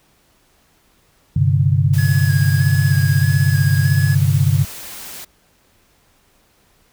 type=chord; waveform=sine; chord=G suspended fourth; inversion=none; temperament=equal; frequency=98 / 130.81 / 146.83 Hz; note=G2 / C3 / D3; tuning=0 / 0 / 0 cents; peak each=-16 dBFS; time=1.36-4.65 s; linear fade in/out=5 ms
type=noise; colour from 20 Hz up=white; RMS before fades=-33 dBFS; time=1.93-5.25 s; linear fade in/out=10 ms
type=tone with vibrato; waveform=square; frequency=1666 Hz; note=G#6; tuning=5 cents sharp; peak=-26 dBFS; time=1.98-4.15 s; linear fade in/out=5 ms; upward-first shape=square; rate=1.6 Hz; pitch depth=22 cents each way
effects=pink hiss -57 dBFS RMS until 6.92 s